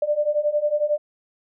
sine beating tone pair, 588 / 599 Hz, D5 / D5, +2 / +34 cents, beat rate 11 Hz, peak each -23 / -21 dBFS, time 0.02-0.98 s, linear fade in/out 5 ms, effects none

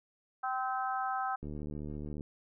harmonic tone, 258.3 Hz, C4, 22 cents flat, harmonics 3 / 4 / 5 / 6, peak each -34 / -41 / -36 / -42 dBFS, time 0.43-1.36 s, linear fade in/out 10 ms
click train, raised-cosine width 3 ms, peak -29 dBFS, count 59, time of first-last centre 1.43-2.209 s, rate 74.5 Hz
effects none

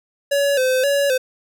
square tone with vibrato, 539 Hz, C#5, 49 cents flat, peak -16 dBFS, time 0.31-1.18 s, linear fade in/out 10 ms, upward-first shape square, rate 1.9 Hz, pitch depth 81 cents each way, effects none

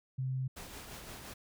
sine tone, 130.6 Hz, C3, 3 cents flat, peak -32 dBFS, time 0.18-0.48 s, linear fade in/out 10 ms
pink noise with tremolo, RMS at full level -46 dBFS, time 0.56-1.34 s, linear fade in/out 10 ms, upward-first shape sine, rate 5.8 Hz, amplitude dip 35%
effects none

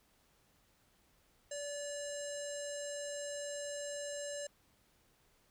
square tone with low-pass filter, 577 Hz, D5, 31 cents flat, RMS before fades -42 dBFS, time 1.51-4.47 s, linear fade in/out 5 ms, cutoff 7600 Hz, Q 6.7, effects pink hiss -71 dBFS RMS until 5.5 s

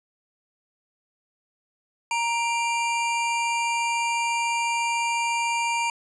square tone pair together, 934 / 2368 Hz, A#5 / D7, +3 / +14 cents, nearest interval octave + major third, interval 1611 cents, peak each -25 / -28 dBFS, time 2.11-5.9 s, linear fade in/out 2 ms, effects resampled to 24000 Hz + 10-bit

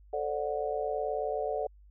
sine chord, D dominant seventh, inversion second, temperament just, 440.5 / 528.6 / 587.3 / 734.2 Hz, A4 / C5 / D5 / F#5, +2 / +18 / 0 / -14 cents, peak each -34 / -38 / -34 / -35 dBFS, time 0.13-1.67 s, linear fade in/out 5 ms, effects added 50 Hz sine -53 dBFS peak until 1.9 s

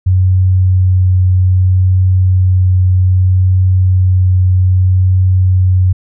sine tone with vibrato, 92.5 Hz, F#2, in tune, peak -6 dBFS, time 0.06-5.93 s, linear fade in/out 10 ms, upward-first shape triangle, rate 0.63 Hz, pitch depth 10 cents each way, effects none

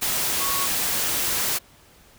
sine tone in noise, 1108.7 Hz, C#6, in tune, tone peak -28 dBFS, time 0.4-0.67 s, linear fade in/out 20 ms, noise white, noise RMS -24 dBFS, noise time 0.01-1.59 s, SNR -7 dB, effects pink hiss -53 dBFS RMS until 2.18 s

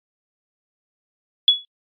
sine tone with exponential decay, 3387 Hz, G#7, 33 cents sharp, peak -6 dBFS, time 1.48-1.65 s, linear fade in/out 1 ms, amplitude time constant 35 ms, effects AAC 32 kbps

